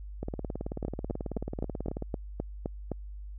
two click trains, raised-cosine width 2 ms, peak -21 / -18 dBFS, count 34 / 9, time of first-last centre 0.23-2.023 / 0.85-2.917 s, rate 18.4 / 3.87 Hz, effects added 50 Hz sine -39 dBFS peak until 3.38 s

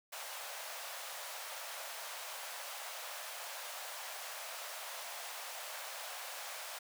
pink high-pass noise, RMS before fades -45 dBFS, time 0.12-6.79 s, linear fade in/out 10 ms, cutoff 560 Hz, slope 48 dB/octave, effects none

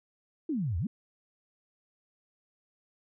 sine exponential two-way sweep, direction down then up, 343.3 to 76.5 to 260.3 Hz, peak -28 dBFS, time 0.49-0.87 s, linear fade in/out 5 ms, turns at 0.78 s, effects none

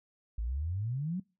sine exponential sweep, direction up, 51.8 to 193.2 Hz, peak -31 dBFS, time 0.38-1.2 s, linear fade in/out 5 ms, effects noise-tail reverb RT60 0.3 s tail -25 dB re dry

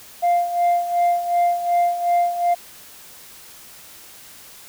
sine tone with tremolo, 698.5 Hz, F5, in tune, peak -11 dBFS, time 0.22-2.55 s, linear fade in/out 20 ms, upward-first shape sine, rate 2.7 Hz, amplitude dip 75%, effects tanh soft clip ceiling -13 dBFS + white hiss -43 dBFS RMS until 4.68 s

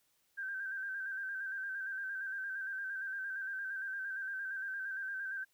sine tone with vibrato, 1568 Hz, G6, in tune, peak -37 dBFS, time 0.37-5.45 s, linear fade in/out 20 ms, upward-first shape square, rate 8.7 Hz, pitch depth 38 cents each way, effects white hiss -75 dBFS RMS until 5.53 s

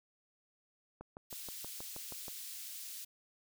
click train, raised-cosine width 1 ms, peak -33 dBFS, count 9, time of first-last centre 1.01-2.282 s, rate 6.29 Hz
white high-pass noise, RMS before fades -46 dBFS, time 1.3-3.05 s, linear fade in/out 10 ms, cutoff 3100 Hz, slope 12 dB/octave
effects none

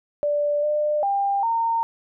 sine tone with pitch steps, 586 / 599 / 797 / 917 Hz, D5 / D5 / G5 / A#5, -4 / +34 / +28 / -29 cents, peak -19 dBFS, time 0.23-1.83 s, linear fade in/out 0 ms, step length 400 ms, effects none

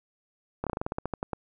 slowing click train, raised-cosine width 1 ms, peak -16 dBFS, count 13, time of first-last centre 0.64-1.333 s, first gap 27 ms, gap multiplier 1.13, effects none

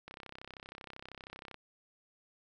click train, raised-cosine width 0.3 ms, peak -30 dBFS, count 49, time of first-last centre 0.08-1.543 s, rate 32.8 Hz, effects none

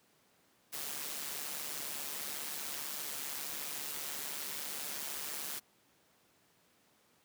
white noise with amplitude modulation, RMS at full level -38 dBFS, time 0.72-5.6 s, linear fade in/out 20 ms, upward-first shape sine, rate 145 Hz, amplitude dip 60%, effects pink hiss -69 dBFS RMS until 7.24 s + high-pass 150 Hz 12 dB/octave

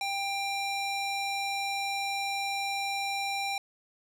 square tone with band-pass filter, 792 Hz, G5, 18 cents sharp, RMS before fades -32 dBFS, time 0.01-3.58 s, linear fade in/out 2 ms, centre 3400 Hz, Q 0.63, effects none

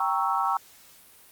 sine chord, G diminished seventh, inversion none, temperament equal, 784 / 932.3 / 1108.7 / 1318.5 Hz, G5 / Bb5 / Db6 / Fb6, 0 / 0 / 0 / 0 cents, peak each -28 dBFS, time 0-0.57 s, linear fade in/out 2 ms, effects white hiss -53 dBFS RMS until 1.31 s + Opus 32 kbps

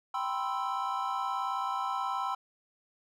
triangle chord, C major seventh, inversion second, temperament equal, 784 / 987.8 / 1046.5 / 1318.5 Hz, G5 / B5 / C6 / E6, 0 / 0 / 0 / 0 cents, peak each -34 dBFS, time 0.14-2.35 s, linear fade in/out 5 ms, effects none

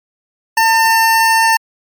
25% pulse tone, 901 Hz, A5, 41 cents sharp, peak -5 dBFS, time 0.57-1.57 s, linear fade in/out 5 ms, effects MP3 96 kbps

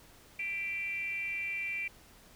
sine tone with frequency modulation, 2349 Hz, D7, in tune, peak -33 dBFS, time 0.39-1.88 s, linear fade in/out 5 ms, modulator 365 Hz, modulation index 0.53, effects pink hiss -58 dBFS RMS until 2.35 s

